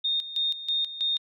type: tone with tremolo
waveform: sine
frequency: 3673 Hz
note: A#7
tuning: 26 cents flat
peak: -23 dBFS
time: 0.04-1.18 s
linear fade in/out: 10 ms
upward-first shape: square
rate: 3.1 Hz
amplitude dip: 75%
effects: none